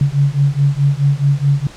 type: beating tone pair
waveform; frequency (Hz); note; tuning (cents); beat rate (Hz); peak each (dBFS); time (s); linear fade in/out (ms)
sine; 138.8 / 143.5; C#3 / D3; +3 / -40; 4.7; -14; 0.01-1.67; 2
effects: pink hiss -38 dBFS RMS until 1.76 s + low-pass 7000 Hz 12 dB/octave